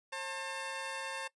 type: tone pair together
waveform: 15% pulse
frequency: 536 / 896.8 Hz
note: C5 / A5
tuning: +42 / +33 cents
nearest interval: major sixth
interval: 891 cents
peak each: -35 / -34 dBFS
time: 0.12-1.28 s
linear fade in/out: 10 ms
effects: noise-tail reverb RT60 0.1 s tail -20 dB re dry + resampled to 24000 Hz